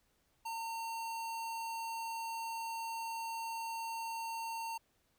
square tone, 911 Hz, A#5, 40 cents flat, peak -39 dBFS, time 0.45-4.78 s, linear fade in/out 10 ms, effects pink hiss -75 dBFS RMS until 5.18 s

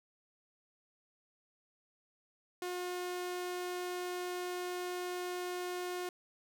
sawtooth tone, 359.1 Hz, F4, 48 cents sharp, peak -33 dBFS, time 2.62-6.09 s, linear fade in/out 2 ms, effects none

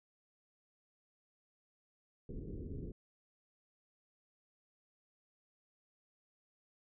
pink low-pass noise, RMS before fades -44 dBFS, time 2.29-2.92 s, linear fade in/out 5 ms, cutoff 440 Hz, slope 48 dB/octave, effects none

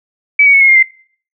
sine tone with pitch steps, 2291 / 2248 / 2205 / 2164 / 2123 / 2083 Hz, D7 / C#7 / C#7 / C#7 / C7 / C7, -44 / +24 / -10 / -42 / +25 / -8 cents, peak -4 dBFS, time 0.39-0.828 s, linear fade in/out 5 ms, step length 73 ms, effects noise-tail reverb RT60 0.5 s tail -23 dB re dry

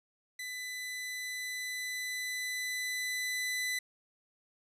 sawtooth tone with level ramp, 2000 Hz, B6, 21 cents sharp, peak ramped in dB -35 to -28 dBFS, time 0.39-3.79 s, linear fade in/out 5 ms, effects resampled to 32000 Hz + 11-bit

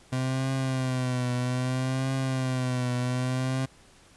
30% pulse tone with vibrato, 128.5 Hz, C3, 31 cents flat, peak -23 dBFS, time 0.12-3.66 s, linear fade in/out 10 ms, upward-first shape triangle, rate 0.62 Hz, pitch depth 68 cents each way, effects pink hiss -56 dBFS RMS until 4.16 s + resampled to 24000 Hz

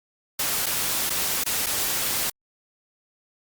white noise with dropouts, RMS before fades -25 dBFS, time 0.39-2.3 s, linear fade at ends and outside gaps 5 ms, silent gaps 0.66-0.664 / 1.096-1.102 / 1.438-1.46 / 1.662-1.666 s, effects Opus 48 kbps

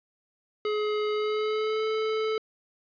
square tone with pitch glide, 422.7 to 436.6 Hz, G#4 to A4, +31 to -13 cents, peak -26 dBFS, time 0.65-2.38 s, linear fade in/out 2 ms, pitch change +56 cents, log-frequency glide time 1.12-1.85 s, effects resampled to 11025 Hz + 9-bit

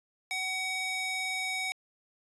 square tone with high-pass filter, 753 Hz, F#5, 30 cents sharp, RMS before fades -33 dBFS, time 0.31-1.72 s, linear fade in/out 0 ms, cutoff 1700 Hz, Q 1.9, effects resampled to 24000 Hz

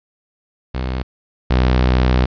sawtooth tone pair in turn, 63.8 / 62.92 Hz, C2 / B1, -43 / +33 cents, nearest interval unison, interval 24 cents, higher first, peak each -16 / -8 dBFS, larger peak second, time 0.74-1.03 / 1.5-2.26 s, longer second, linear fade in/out 10 ms, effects resampled to 11025 Hz + 8-bit

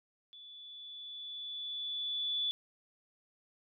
sine tone with level ramp, 3457 Hz, A7, 31 cents flat, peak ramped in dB -50 to -30 dBFS, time 0.33-2.51 s, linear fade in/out 0 ms, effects none

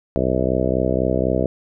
harmonic tone, 64 Hz, C2, 38 cents flat, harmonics 1 / 2 / 3 / 4 / 5 / 6 / 7 / 8 / 9 / 10, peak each -26 / -26 / -26 / -26 / -26 / -26 / -26 / -26 / -26 / -26 dBFS, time 0.16-1.46 s, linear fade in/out 0 ms, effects none

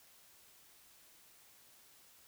silence, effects white hiss -63 dBFS RMS until 2.27 s

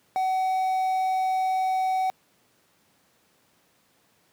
triangle tone with quantisation, 753 Hz, F#5, 30 cents sharp, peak -20 dBFS, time 0.16-2.1 s, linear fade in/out 0 ms, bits 8, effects pink hiss -64 dBFS RMS until 4.32 s + high-pass 150 Hz 12 dB/octave

